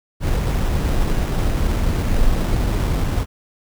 brown noise with sample-and-hold, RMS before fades -18 dBFS, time 0.2-3.26 s, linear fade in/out 50 ms, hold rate 4410 Hz, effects none

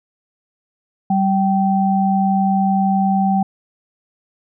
sine tone pair together, 193.8 / 775.2 Hz, G3 / G5, -20 / -20 cents, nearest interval 2 octaves, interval 2400 cents, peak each -15 / -17 dBFS, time 1.1-3.43 s, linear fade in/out 5 ms, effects none

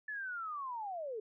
sine linear sweep, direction down, 1746 to 411.2 Hz, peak -38 dBFS, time 0.08-1.2 s, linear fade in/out 5 ms, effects none

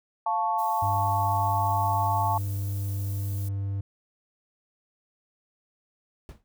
sine chord, F augmented, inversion none, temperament equal, 698.5 / 880 / 1108.7 Hz, F5 / A5 / C#6, 0 / 0 / 0 cents, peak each -30 / -25 / -30 dBFS, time 0.26-2.38 s, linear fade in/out 5 ms
violet noise, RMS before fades -43 dBFS, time 0.58-3.49 s, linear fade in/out 10 ms
triangle tone, 98.8 Hz, G2, 14 cents sharp, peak -25 dBFS, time 0.82-3.81 s, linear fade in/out 5 ms
brown noise with exponential decay, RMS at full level -37 dBFS, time 6.29-6.44 s, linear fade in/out 0 ms, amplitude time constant 32 ms
effects none

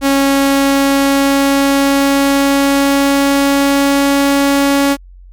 sawtooth tone with pitch glide, 275.6 to 279.6 Hz, C#4 to C#4, -10 to +15 cents, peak -5 dBFS, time 0.01-4.97 s, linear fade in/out 50 ms, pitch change +25 cents, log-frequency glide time 0.18-4.11 s, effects added 45 Hz sine -34 dBFS peak until 5.32 s + MP3 96 kbps

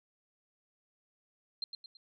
sine tone with echo, 4169 Hz, C8, 7 cents flat, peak -33 dBFS, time 1.62-1.64 s, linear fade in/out 2 ms, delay 110 ms, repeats 3, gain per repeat -7 dB, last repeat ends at 1.97 s, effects none

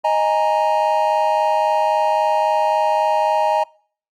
triangle chord, D# suspended fourth, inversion none, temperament just, 622.3 / 829.7 / 933.4 Hz, D#5 / G#5 / A#5, 0 / -2 / +2 cents, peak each -17 dBFS, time 0.04-3.64 s, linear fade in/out 10 ms, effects noise-tail reverb RT60 0.5 s tail -25 dB re dry + Opus 48 kbps

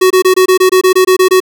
square tone bursts, 372.2 Hz, F#4, 10 cents sharp, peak -5 dBFS, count 12, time 0.01-1.403 s, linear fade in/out 10 ms, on 95 ms, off 23 ms, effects none

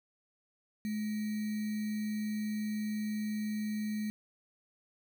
sine tone with sample-and-hold, 212.9 Hz, G#3, 43 cents sharp, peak -32 dBFS, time 0.85-4.1 s, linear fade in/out 0 ms, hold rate 2100 Hz, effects none

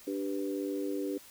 sine chord, G major, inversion second, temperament equal, 293.7 / 392 / 493.9 Hz, D4 / G4 / B4, 0 / 0 / 0 cents, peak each -34 / -36 / -39 dBFS, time 0.07-1.18 s, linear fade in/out 5 ms, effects white hiss -54 dBFS RMS until 1.3 s

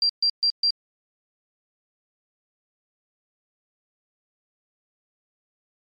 sine tone bursts, 4735 Hz, D8, 13 cents sharp, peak -17 dBFS, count 4, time 0.02-0.706 s, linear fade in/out 2 ms, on 74 ms, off 130 ms, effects MP3 64 kbps

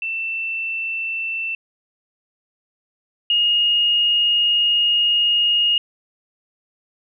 sine tone pair in turn, 2674 / 2859 Hz, E7 / F7, +24 / +40 cents, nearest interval minor second, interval 116 cents, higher second, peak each -22 / -14 dBFS, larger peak second, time 0.02-1.55 / 3.3-5.78 s, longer second, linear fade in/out 2 ms, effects none

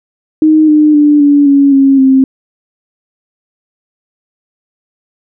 sine tone with pitch steps, 311.2 / 303 / 295.1 / 287.4 / 279.8 / 272.5 / 265.3 Hz, D#4 / D#4 / D4 / D4 / C#4 / C#4 / C4, 0 / -46 / +8 / -37 / +16 / -29 / +24 cents, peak -3 dBFS, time 0.42-2.24 s, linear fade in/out 2 ms, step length 260 ms, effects none

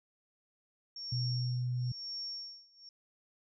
sine tone with tremolo, 5500 Hz, F8, 27 cents flat, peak -37 dBFS, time 0.96-2.89 s, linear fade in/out 2 ms, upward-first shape sine, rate 1 Hz, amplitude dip 95%
sine tone, 123.7 Hz, B2, 3 cents sharp, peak -31 dBFS, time 1.12-1.92 s, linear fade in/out 5 ms
effects none

